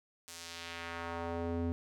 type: tone with band-pass filter sweep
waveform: square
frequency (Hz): 84.5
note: E2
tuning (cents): +43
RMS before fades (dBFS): -39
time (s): 0.28-1.72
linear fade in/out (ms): 0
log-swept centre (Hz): 8100 to 240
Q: 1
effects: none